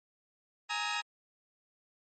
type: chord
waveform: 15% pulse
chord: Ab suspended second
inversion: none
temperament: equal with one note detuned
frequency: 830.6 / 932.3 / 1272.9 Hz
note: Ab5 / Bb5 / Eb6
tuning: 0 / 0 / +39 cents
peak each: -30 dBFS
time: 0.69-1.02 s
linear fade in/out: 20 ms
effects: MP3 32 kbps